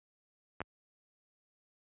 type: clicks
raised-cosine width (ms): 0.5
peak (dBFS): -22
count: 2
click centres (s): 0.605 / 0.616
effects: high-pass 60 Hz 12 dB/octave + resampled to 8000 Hz